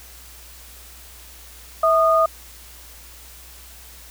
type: tone pair together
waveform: sine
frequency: 651 / 1228.9 Hz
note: E5 / D#6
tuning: -22 / -22 cents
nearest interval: major seventh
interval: 1100 cents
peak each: -16 dBFS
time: 1.83-2.26 s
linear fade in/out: 5 ms
effects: added 60 Hz sine -45 dBFS peak until 4.1 s + white hiss -44 dBFS RMS until 4.1 s